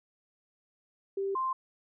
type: tone pair in turn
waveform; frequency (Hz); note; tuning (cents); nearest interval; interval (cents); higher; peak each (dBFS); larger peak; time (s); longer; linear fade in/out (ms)
sine; 392 / 1046.5; G4 / C6; 0 / 0; octave + perfect fourth; 1700; second; -29 / -28; second; 1.17-1.35 / 1.35-1.53; neither; 5
effects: none